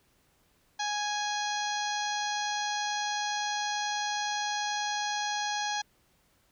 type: harmonic tone with a mistuned harmonic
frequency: 830.6 Hz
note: G#5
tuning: in tune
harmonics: 1 / 2 / 3 / 4 / 5 / 6 / 7 / 8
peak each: -32 / -36 / -43 / -39 / -39 / -44 / -41 / -43 dBFS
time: 0.79-5.82 s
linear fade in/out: 10 ms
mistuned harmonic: 8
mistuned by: -53 cents
effects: pink hiss -68 dBFS RMS until 6.51 s